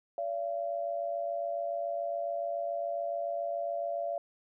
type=tone pair together; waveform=sine; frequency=574 / 681.1 Hz; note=D5 / F5; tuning=-40 / -44 cents; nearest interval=minor third; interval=296 cents; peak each=-35 / -33 dBFS; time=0.18-4.18 s; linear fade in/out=2 ms; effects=none